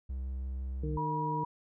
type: tone with vibrato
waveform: triangle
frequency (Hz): 65.3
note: C2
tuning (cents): -3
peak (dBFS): -32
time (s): 0.09-0.98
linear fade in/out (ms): 10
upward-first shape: sine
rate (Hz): 6.1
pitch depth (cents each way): 10
type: harmonic tone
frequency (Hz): 152.9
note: D#3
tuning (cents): -30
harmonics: 1 / 2 / 3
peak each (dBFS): -35 / -40 / -40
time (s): 0.83-1.44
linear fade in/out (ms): 5
type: tone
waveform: sine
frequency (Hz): 964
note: B5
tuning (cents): -42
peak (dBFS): -32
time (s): 0.97-1.45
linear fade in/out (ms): 5
effects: none